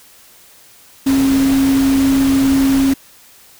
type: tone in noise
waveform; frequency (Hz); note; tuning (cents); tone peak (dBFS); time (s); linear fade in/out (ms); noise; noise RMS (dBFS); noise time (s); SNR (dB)
sine; 270.5; C#4; -42; -10; 1.06-2.94; 10; pink; -24; 1.06-2.94; +11
effects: white hiss -45 dBFS RMS until 3.59 s